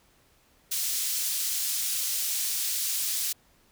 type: high-pass noise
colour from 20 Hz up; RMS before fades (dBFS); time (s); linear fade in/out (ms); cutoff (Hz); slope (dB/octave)
pink; -29; 0.71-3.33; 10; 5200; 12
effects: pink hiss -63 dBFS RMS until 3.71 s